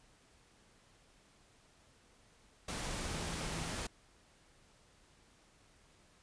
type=tone in noise; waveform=sine; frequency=162.5 Hz; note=E3; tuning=24 cents flat; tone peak=-45 dBFS; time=3.12-3.71 s; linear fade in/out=5 ms; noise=pink; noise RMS=-40 dBFS; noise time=2.68-3.87 s; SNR=-8 dB; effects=pink hiss -66 dBFS RMS until 6.22 s + resampled to 22050 Hz